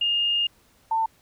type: tone pair in turn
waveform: sine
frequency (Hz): 2831 / 895.1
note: F7 / A5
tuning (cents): +23 / +29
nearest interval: octave + minor sixth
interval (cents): 1994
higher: first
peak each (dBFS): -20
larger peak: neither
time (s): 0.01-0.47 / 0.91-1.06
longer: first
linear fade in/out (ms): 5
effects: pink hiss -60 dBFS RMS until 1.21 s